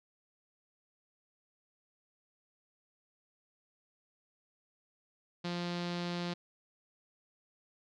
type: tone with low-pass filter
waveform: sawtooth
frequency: 174.61 Hz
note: F3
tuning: in tune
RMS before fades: -37 dBFS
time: 5.44-6.34 s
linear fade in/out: 10 ms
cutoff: 4300 Hz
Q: 2.7
effects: none